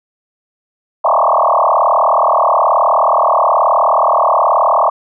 sine tone with frequency modulation, 880 Hz, A5, in tune, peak -8 dBFS, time 1.04-4.9 s, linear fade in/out 10 ms, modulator 38.9 Hz, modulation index 7.1, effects none

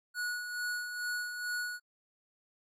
square tone with tremolo, 1462 Hz, F#6, 21 cents flat, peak -33 dBFS, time 0.14-1.8 s, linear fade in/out 50 ms, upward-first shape sine, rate 2.3 Hz, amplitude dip 50%, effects AAC 48 kbps

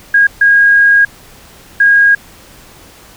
sine tone bursts at uneven times, 1634 Hz, G#6, 29 cents flat, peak -4 dBFS, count 3, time 0.14-0.27 / 0.41-1.05 / 1.8-2.15 s, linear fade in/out 5 ms, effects pink hiss -39 dBFS RMS until 3.16 s

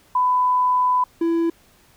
sine / triangle tone pair in turn, 1000 / 333.7 Hz, B5 / E4, +21 / +21 cents, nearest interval octave + perfect fifth, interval 1900 cents, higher first, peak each -15 dBFS, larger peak neither, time 0.15-1.04 / 1.21-1.5 s, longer first, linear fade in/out 5 ms, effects pink hiss -55 dBFS RMS until 1.96 s

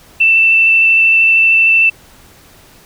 sine tone with vibrato, 2666 Hz, E7, 19 cents sharp, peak -6 dBFS, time 0.2-1.9 s, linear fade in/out 10 ms, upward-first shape square, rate 13 Hz, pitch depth 8 cents each way, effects pink hiss -43 dBFS RMS until 2.85 s

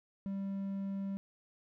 triangle tone, 196 Hz, G3, in tune, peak -33 dBFS, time 0.26-1.17 s, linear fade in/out 0 ms, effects none

